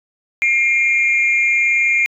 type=tone pair together; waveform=sine; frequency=2130 / 2391 Hz; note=C7 / D7; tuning=+30 / +30 cents; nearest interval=major second; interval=200 cents; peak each=-14 dBFS; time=0.42-2.06 s; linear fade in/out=0 ms; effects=tanh soft clip ceiling -7 dBFS